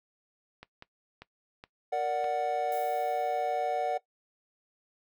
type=clicks; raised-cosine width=0.3 ms; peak=-29 dBFS; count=5; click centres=0.63 / 0.824 / 1.22 / 1.639 / 2.243 s
type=chord; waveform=triangle; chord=Bb augmented; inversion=none; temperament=equal; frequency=466.2 / 587.3 / 740 Hz; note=Bb4 / D5 / F#5; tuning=0 / 0 / 0 cents; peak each=-33 / -31 / -27 dBFS; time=1.92-3.98 s; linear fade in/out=10 ms
type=noise with exponential decay; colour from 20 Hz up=violet; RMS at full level=-45 dBFS; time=2.72-3.97 s; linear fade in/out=2 ms; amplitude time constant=270 ms
effects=noise-tail reverb RT60 0.1 s tail -18 dB re dry